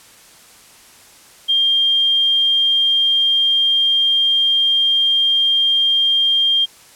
sine tone, 3200 Hz, G7, 35 cents sharp, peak -12 dBFS, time 1.48-6.66 s, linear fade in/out 20 ms, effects white hiss -45 dBFS RMS until 6.95 s + low-pass 11000 Hz 12 dB/octave

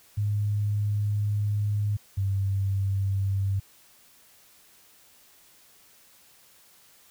sine tone pair in turn, 103.6 / 97.79 Hz, G#2 / G2, -4 / -4 cents, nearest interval minor second, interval 100 cents, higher first, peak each -23 dBFS, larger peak neither, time 0.17-1.97 / 2.17-3.6 s, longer first, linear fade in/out 10 ms, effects white hiss -57 dBFS RMS until 7.1 s

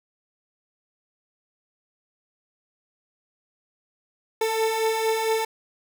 30% pulse beating tone pair, 441 / 445.4 Hz, A4 / A4, +4 / +21 cents, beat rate 4.4 Hz, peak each -26 / -20 dBFS, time 4.41-5.45 s, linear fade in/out 5 ms, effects none

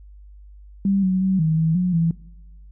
sine tone with pitch steps, 196.5 / 186.5 / 189.7 / 158.5 / 161 / 180.7 / 165.5 Hz, G3 / F#3 / F#3 / D#3 / E3 / F#3 / E3, +4 / +14 / +43 / +32 / -41 / -41 / +7 cents, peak -16 dBFS, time 0.85-2.11 s, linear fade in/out 2 ms, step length 180 ms, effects noise-tail reverb RT60 1.0 s tail -21 dB re dry + added 50 Hz sine -41 dBFS peak until 2.71 s

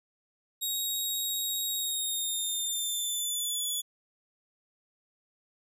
15% pulse tone with pitch glide, 3779 to 3426 Hz, A#7 to A7, +23 to -47 cents, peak -23 dBFS, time 0.61-3.82 s, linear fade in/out 20 ms, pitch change -170 cents, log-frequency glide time 1.74-3.68 s, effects none

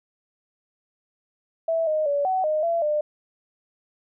sine tone with pitch steps, 656 / 619 / 572 / 752 / 616 / 675 / 600 Hz, E5 / D#5 / D5 / F#5 / D#5 / E5 / D5, -9 / -9 / -46 / +28 / -17 / +41 / +37 cents, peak -20 dBFS, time 1.68-3.01 s, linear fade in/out 5 ms, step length 190 ms, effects none

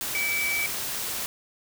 sine tone in noise, 2300 Hz, D7, 37 cents flat, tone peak -25 dBFS, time 0.15-0.66 s, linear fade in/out 0 ms, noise white, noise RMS -31 dBFS, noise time 0.01-1.26 s, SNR +3 dB, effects none

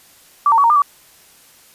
sine tone with pitch steps, 1159 / 909 / 1129 / 927 / 1201 / 1146 Hz, D6 / A#5 / C#6 / A#5 / D6 / D6, -23 / -44 / +31 / -10 / +38 / -43 cents, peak -9 dBFS, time 0.46-0.82 s, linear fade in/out 2 ms, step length 60 ms, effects white hiss -48 dBFS RMS until 1.74 s + resampled to 32000 Hz

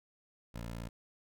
15% pulse tone, 57.5 Hz, A#1, 23 cents flat, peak -34 dBFS, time 0.54-0.89 s, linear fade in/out 10 ms, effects none

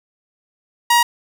sawtooth tone, 950 Hz, A#5, 33 cents sharp, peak -7 dBFS, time 0.9-1.03 s, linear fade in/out 5 ms, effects none

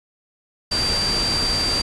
sine tone in noise, 4699 Hz, D8, in tune, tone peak -20 dBFS, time 0.71-1.82 s, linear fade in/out 10 ms, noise pink, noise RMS -25 dBFS, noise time 0.71-1.82 s, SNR +2 dB, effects resampled to 24000 Hz

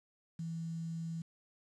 sine tone with quantisation, 164.81 Hz, E3, in tune, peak -37 dBFS, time 0.39-1.22 s, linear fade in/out 5 ms, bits 10, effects resampled to 24000 Hz

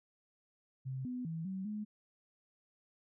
sine tone with pitch steps, 131.5 / 249.6 / 162.9 / 190.1 / 211.1 Hz, C3 / B3 / E3 / F#3 / G#3, +9 / +19 / -20 / +47 / +29 cents, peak -37 dBFS, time 0.85-1.85 s, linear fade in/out 20 ms, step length 200 ms, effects none

